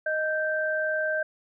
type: tone pair together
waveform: sine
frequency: 622 / 1564.7 Hz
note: D#5 / G6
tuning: -1 / -4 cents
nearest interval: octave + major third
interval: 1597 cents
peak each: -27 dBFS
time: 0.06-1.23 s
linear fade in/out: 5 ms
effects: none